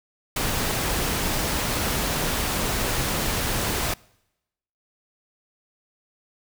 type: noise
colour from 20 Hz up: pink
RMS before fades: -25 dBFS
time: 0.36-3.94 s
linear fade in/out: 5 ms
effects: noise-tail reverb RT60 0.9 s tail -25 dB re dry